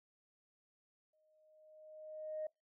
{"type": "tone with exponential growth", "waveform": "sine", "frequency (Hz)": 620, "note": "D#5", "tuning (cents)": -6, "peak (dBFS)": -36, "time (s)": [1.13, 2.47], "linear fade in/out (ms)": 5, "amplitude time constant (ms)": 290, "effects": ["noise-tail reverb RT60 0.2 s tail -25 dB re dry", "tanh soft clip ceiling -33 dBFS"]}